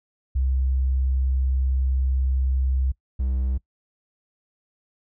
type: tone pair in turn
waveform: sine / triangle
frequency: 65.41 / 64.58 Hz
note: C2 / C2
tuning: 0 / -22 cents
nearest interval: unison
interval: 22 cents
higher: first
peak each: -19 dBFS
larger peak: neither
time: 0.35-2.92 / 3.19-3.58 s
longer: first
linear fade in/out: 10 ms
effects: noise-tail reverb RT60 0.1 s tail -22 dB re dry